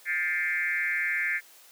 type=tone with frequency modulation; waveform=sine; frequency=1926 Hz; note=B6; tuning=44 cents flat; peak=-25 dBFS; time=0.05-1.41 s; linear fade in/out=50 ms; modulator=167 Hz; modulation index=2; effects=white hiss -54 dBFS RMS until 1.71 s + high-pass 400 Hz 12 dB/octave